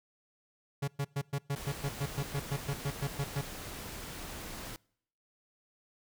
45% pulse tone bursts, 140.6 Hz, C#3, 25 cents sharp, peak -30 dBFS, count 16, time 0.82-3.414 s, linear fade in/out 10 ms, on 59 ms, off 110 ms
pink noise, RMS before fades -43 dBFS, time 1.56-4.76 s, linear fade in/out 0 ms
effects noise-tail reverb RT60 0.7 s tail -26 dB re dry

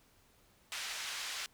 pink band-pass noise, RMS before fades -41 dBFS, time 0.72-1.46 s, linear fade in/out 0 ms, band 1700 to 6800 Hz, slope 12 dB/octave, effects pink hiss -67 dBFS RMS until 1.53 s

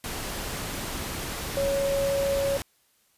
sine tone in noise, 554.4 Hz, C#5, in tune, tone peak -23 dBFS, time 1.57-2.57 s, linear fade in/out 0 ms, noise pink, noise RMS -33 dBFS, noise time 0.04-2.62 s, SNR +7 dB, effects white hiss -66 dBFS RMS until 3.17 s + resampled to 32000 Hz

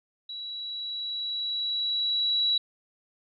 sine tone with level ramp, 3910 Hz, B7, 18 cents flat, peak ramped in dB -35 to -21 dBFS, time 0.29-2.58 s, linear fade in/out 5 ms, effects none

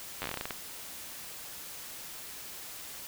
slowing click train, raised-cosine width 0.3 ms, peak -18 dBFS, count 12, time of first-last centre 0.22-0.508 s, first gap 10 ms, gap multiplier 1.18, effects white hiss -44 dBFS RMS until 3.07 s

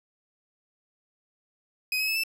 30% pulse tone with pitch steps, 2516 / 2559 / 2602 / 2646 Hz, D#7 / D#7 / E7 / E7, +19 / +48 / -23 / +6 cents, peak -22 dBFS, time 1.92-2.236 s, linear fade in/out 2 ms, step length 79 ms, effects none

